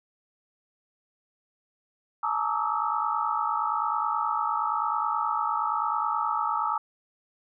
sine tone cluster, 855 / 916 / 1154 / 1264 / 1313 Hz, A5 / A#5 / D6 / D#6 / E6, -50 / -31 / -31 / +27 / -7 cents, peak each -31 dBFS, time 2.23-6.78 s, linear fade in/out 5 ms, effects none

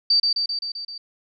sine tone with echo, 4632 Hz, D8, 25 cents flat, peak -14 dBFS, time 0.1-0.2 s, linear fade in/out 5 ms, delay 130 ms, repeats 6, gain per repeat -3 dB, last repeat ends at 0.98 s, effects none

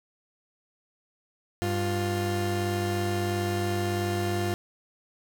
30% pulse tone pair together, 98.41 / 350.7 Hz, G2 / F4, +7 / +7 cents, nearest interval octave + minor seventh, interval 2200 cents, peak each -26 / -26 dBFS, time 1.62-4.54 s, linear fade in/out 0 ms, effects none

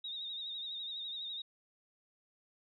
sine tone with vibrato, 3729 Hz, A#7, in tune, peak -39 dBFS, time 0.04-1.42 s, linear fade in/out 5 ms, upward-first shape sine, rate 12 Hz, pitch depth 56 cents each way, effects none

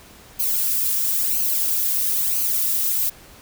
violet noise with flanger, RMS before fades -21 dBFS, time 0.39-3.1 s, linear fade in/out 10 ms, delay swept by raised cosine 0.55 to 2.65 ms, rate 1 Hz, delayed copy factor -0.9, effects pink hiss -46 dBFS RMS until 3.41 s

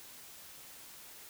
silence, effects white hiss -52 dBFS RMS until 1.29 s

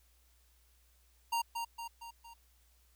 square tone with echo, 930 Hz, A#5, 4 cents flat, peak -31 dBFS, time 1.32-1.42 s, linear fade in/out 10 ms, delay 230 ms, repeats 4, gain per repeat -5 dB, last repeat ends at 2.34 s, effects added 60 Hz sine -66 dBFS peak until 2.95 s + white hiss -71 dBFS RMS until 2.95 s

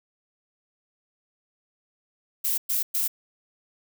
violet noise bursts, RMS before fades -25 dBFS, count 3, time 2.44-3.08 s, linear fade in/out 10 ms, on 140 ms, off 110 ms, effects none

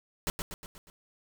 pink noise with echo, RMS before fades -30 dBFS, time 0.27-0.3 s, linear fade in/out 0 ms, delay 120 ms, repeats 5, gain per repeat -5 dB, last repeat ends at 0.9 s, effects none

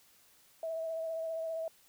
sine tone with vibrato, 650 Hz, E5, 24 cents flat, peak -34 dBFS, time 0.63-1.68 s, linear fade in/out 2 ms, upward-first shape sine, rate 15 Hz, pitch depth 21 cents each way, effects white hiss -64 dBFS RMS until 1.88 s

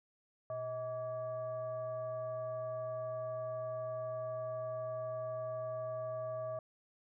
sine tone with frequency modulation, 636 Hz, D#5, 38 cents sharp, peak -37 dBFS, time 0.5-6.59 s, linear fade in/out 2 ms, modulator 516 Hz, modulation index 0.57, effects none

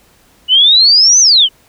sine exponential two-way sweep, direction up then down, 2911 to 6272 to 2911 Hz, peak -4 dBFS, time 0.48-1.49 s, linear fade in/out 50 ms, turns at 1.2 s, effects pink hiss -49 dBFS RMS until 1.68 s

